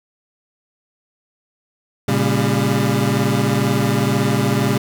25% pulse chord, G diminished, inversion first, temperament equal with one note detuned, 116.54 / 138.59 / 199.88 Hz, Bb2 / Db3 / G3, 0 / 0 / +34 cents, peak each -16 dBFS, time 2.08-4.78 s, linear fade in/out 5 ms, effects none

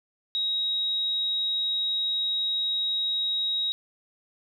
sine tone, 3802 Hz, A#7, 33 cents sharp, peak -24 dBFS, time 0.35-3.72 s, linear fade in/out 0 ms, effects 10-bit

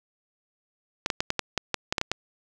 clicks, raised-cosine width 0.2 ms, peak -7 dBFS, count 11, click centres 1.061 / 1.102 / 1.205 / 1.304 / 1.393 / 1.577 / 1.743 / 1.925 / 1.982 / 2.014 / 2.116 s, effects none

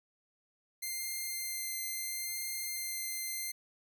5% pulse tone with vibrato, 2093 Hz, C7, in tune, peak -26 dBFS, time 0.82-3.52 s, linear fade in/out 10 ms, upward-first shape sine, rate 0.74 Hz, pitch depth 10 cents each way, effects none

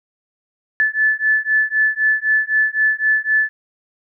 sine beating tone pair, 1737 / 1740.9 Hz, A6 / A6, -23 / -19 cents, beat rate 3.9 Hz, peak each -17 dBFS, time 0.8-3.49 s, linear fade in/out 0 ms, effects none

